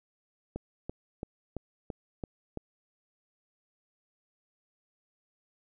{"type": "click train", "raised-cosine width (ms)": 2, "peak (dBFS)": -22, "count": 7, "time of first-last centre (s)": [0.56, 2.573], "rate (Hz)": 2.98, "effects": []}